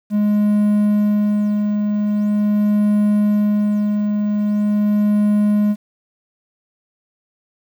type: tone with tremolo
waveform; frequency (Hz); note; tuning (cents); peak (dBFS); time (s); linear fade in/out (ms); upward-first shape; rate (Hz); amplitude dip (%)
triangle; 208.2; G#3; +5; -10; 0.1-5.76; 50; sine; 0.43; 35
effects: 8-bit